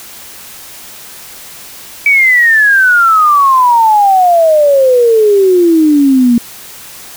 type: exponential sweep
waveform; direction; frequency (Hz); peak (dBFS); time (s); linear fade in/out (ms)
sine; down; 2304 to 233.1; -4; 2.06-6.38; 2
effects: white hiss -31 dBFS RMS until 7.16 s